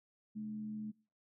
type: tone with frequency modulation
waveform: sine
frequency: 213.9 Hz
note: A3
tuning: 49 cents flat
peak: -39 dBFS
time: 0.35-0.92 s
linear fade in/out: 20 ms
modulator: 86.1 Hz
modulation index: 0.25
effects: noise-tail reverb RT60 0.4 s tail -25 dB re dry